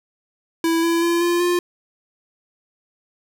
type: tone with pitch steps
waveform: square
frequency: 330 / 335.4 / 340.8 / 346.4 / 352.1 Hz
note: E4 / E4 / F4 / F4 / F4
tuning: +2 / +30 / -42 / -14 / +14 cents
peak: -17 dBFS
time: 0.64-1.59 s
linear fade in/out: 2 ms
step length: 190 ms
effects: none